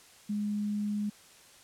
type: tone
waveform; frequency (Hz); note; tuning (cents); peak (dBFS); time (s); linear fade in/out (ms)
sine; 207.7; G#3; 0; -29; 0.29-1.1; 10
effects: white hiss -56 dBFS RMS until 1.63 s + low-pass 10000 Hz 12 dB/octave